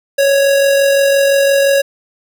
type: tone with amplitude modulation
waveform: square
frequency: 554.4 Hz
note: C#5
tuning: in tune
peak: -8 dBFS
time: 0.18-1.82 s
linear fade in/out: 10 ms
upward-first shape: sine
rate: 45.8 Hz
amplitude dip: 30%
effects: none